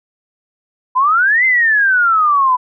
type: exponential two-way sweep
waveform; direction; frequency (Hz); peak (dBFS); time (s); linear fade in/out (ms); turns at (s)
sine; up then down; 987.8 to 2093 to 987.8; -9; 0.95-2.57; 20; 1.45
effects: none